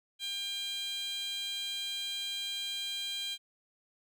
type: tone with high-pass filter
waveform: 15% pulse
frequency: 799 Hz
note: G5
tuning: 33 cents sharp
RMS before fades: -37 dBFS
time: 0.19-3.38 s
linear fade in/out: 50 ms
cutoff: 3500 Hz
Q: 5.4
effects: none